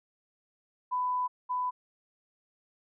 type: tone pair in turn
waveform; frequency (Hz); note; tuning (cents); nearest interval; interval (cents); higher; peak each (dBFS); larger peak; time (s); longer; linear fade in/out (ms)
sine; 998 / 998; B5 / B5; +18 / +18; unison; 0; neither; -27 / -28; first; 0.91-1.28 / 1.49-1.71; first; 20
effects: none